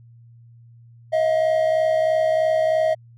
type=tone pair together; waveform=triangle; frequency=635.4 / 698.5 Hz; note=D#5 / F5; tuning=+36 / 0 cents; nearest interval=major second; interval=164 cents; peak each=-15 / -23 dBFS; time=1.12-2.95 s; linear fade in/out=20 ms; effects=added 117 Hz sine -45 dBFS peak until 3.17 s